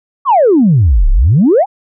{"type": "exponential two-way sweep", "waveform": "sine", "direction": "down then up", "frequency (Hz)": [1190, 30.91, 871], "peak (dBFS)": -4, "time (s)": [0.25, 1.66], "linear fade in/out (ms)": 50, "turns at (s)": 1.1, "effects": ["tanh soft clip ceiling -1 dBFS"]}